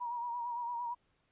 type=tone with vibrato; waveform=sine; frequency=955 Hz; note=A#5; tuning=42 cents sharp; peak=-35 dBFS; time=0-0.95 s; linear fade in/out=20 ms; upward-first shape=sine; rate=8.8 Hz; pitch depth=45 cents each way; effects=pink hiss -75 dBFS RMS until 1.31 s + resampled to 8000 Hz